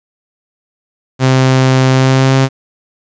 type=tone with pitch glide; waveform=sawtooth; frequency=130.81 to 133.4 Hz; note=C3 to C3; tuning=0 to +34 cents; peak=-3 dBFS; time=1.19-2.49 s; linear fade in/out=50 ms; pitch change=+34 cents; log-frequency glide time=1.91-2.35 s; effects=resampled to 16000 Hz + 7-bit